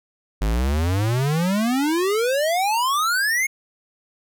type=exponential sweep; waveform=square; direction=up; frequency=49.15 to 2200 Hz; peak=-19 dBFS; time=0.41-3.47 s; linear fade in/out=10 ms; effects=none